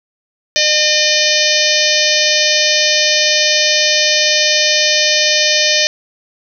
harmonic tone, 607 Hz, D#5, 43 cents flat, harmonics 1 / 3 / 4 / 5 / 6 / 7 / 8 / 9 / 10, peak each -19 / -19 / -19 / -19 / -19 / -19 / -19 / -19 / -19 dBFS, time 0.56-5.87 s, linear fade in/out 0 ms, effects none

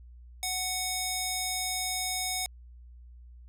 square tone with band-pass filter, 740 Hz, F#5, in tune, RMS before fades -32 dBFS, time 0.43-2.46 s, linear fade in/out 0 ms, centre 8400 Hz, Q 0.69, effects added 60 Hz sine -47 dBFS peak until 3.48 s

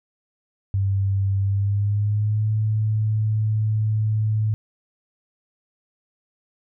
sine tone with pitch glide, 98 to 108.11 Hz, G2 to A2, 0 to -30 cents, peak -18 dBFS, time 0.74-4.54 s, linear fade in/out 0 ms, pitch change +170 cents, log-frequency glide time 1.39-2.5 s, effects none

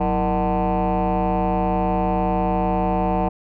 sine tone with frequency modulation, 466.2 Hz, A#4, in tune, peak -15 dBFS, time 0-3.29 s, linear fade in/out 10 ms, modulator 141 Hz, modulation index 3.1, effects tanh soft clip ceiling -16 dBFS

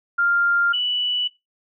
sine tone pair in turn, 1396.9 / 2960 Hz, F6 / F#7, 0 / 0 cents, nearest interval octave + minor second, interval 1300 cents, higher second, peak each -16 / -19 dBFS, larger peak first, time 0.18-0.73 / 0.73-1.28 s, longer neither, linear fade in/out 10 ms, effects noise-tail reverb RT60 0.2 s tail -18 dB re dry

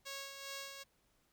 5% pulse tone with tremolo, 550 Hz, C#5, 14 cents flat, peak -31 dBFS, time 0.05-0.84 s, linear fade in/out 20 ms, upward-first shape sine, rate 2.5 Hz, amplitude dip 50%, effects pink hiss -75 dBFS RMS until 1.32 s

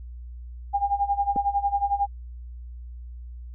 sine tone with tremolo, 805 Hz, G5, 46 cents sharp, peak -18 dBFS, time 0.73-2.07 s, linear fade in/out 20 ms, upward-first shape sine, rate 11 Hz, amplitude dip 85%
clicks, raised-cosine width 2 ms, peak -18 / -21 dBFS, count 2, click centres 1.361 / 1.365 s
effects added 60 Hz sine -36 dBFS peak until 3.54 s

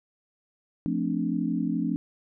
sine chord, D minor seventh, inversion first, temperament equal, 174.61 / 220 / 261.6 / 293.7 Hz, F3 / A3 / C4 / D4, 0 / 0 / 0 / 0 cents, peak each -30 dBFS, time 0.86-1.96 s, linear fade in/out 0 ms, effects none

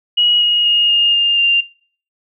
sine tone with pitch steps, 2904 / 2881 / 2857 / 2834 / 2812 / 2789 Hz, F#7 / F#7 / F7 / F7 / F7 / F7, -33 / -47 / +39 / +25 / +11 / -3 cents, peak -10 dBFS, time 0.17-1.61 s, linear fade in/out 10 ms, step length 240 ms, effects noise-tail reverb RT60 0.5 s tail -22 dB re dry

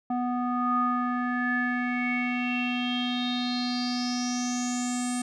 square tone with low-pass filter sweep, 246.5 Hz, B3, 3 cents flat, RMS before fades -28 dBFS, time 0.1-5.22 s, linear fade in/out 5 ms, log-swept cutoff 920 to 8600 Hz, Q 8.6, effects none

